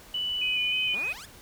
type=tone with pitch glide; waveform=sine; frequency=2972 to 3029 Hz; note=F#7 to F#7; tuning=+7 to +40 cents; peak=-27 dBFS; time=0.14-0.95 s; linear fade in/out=5 ms; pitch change=+33 cents; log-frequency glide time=0.5-0.79 s
type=tone with vibrato; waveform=sine; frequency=2484 Hz; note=D#7; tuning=3 cents flat; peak=-27 dBFS; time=0.41-1.13 s; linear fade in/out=10 ms; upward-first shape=square; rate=3.2 Hz; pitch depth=21 cents each way
type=exponential sweep; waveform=10% pulse; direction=up; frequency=164.81 to 1872 Hz; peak=-33 dBFS; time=0.93-1.26 s; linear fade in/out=10 ms
effects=pink hiss -50 dBFS RMS until 1.41 s